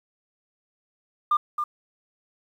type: tone with echo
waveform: sine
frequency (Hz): 1200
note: D6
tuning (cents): +37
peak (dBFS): -16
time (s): 1.31-1.37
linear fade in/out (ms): 5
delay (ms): 270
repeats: 1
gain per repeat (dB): -7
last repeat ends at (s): 1.64
effects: tanh soft clip ceiling -14 dBFS + 9-bit